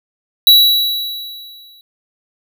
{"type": "tone with exponential decay", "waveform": "square", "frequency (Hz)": 3915, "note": "B7", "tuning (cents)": -16, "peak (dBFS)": -3, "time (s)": [0.47, 1.81], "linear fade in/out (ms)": 1, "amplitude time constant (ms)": 290, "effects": []}